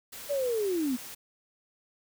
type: noise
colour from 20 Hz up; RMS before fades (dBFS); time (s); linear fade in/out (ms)
white; -43; 0.12-1.15; 10
type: linear sweep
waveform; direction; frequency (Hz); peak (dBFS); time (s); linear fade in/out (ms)
sine; down; 587.3 to 235.3; -26; 0.29-0.97; 20
effects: none